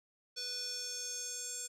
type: tone with band-pass filter sweep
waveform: square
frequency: 492.6 Hz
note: B4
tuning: 5 cents flat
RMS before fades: -41 dBFS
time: 0.36-1.68 s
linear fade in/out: 20 ms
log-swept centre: 5000 to 7600 Hz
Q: 5.5
effects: none